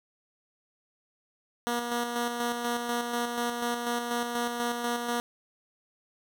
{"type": "tone with tremolo", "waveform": "10% pulse", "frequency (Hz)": 238.9, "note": "A#3", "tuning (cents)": 43, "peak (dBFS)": -19, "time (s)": [1.67, 5.2], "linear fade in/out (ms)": 0, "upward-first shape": "square", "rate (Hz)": 4.1, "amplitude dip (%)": 40, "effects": []}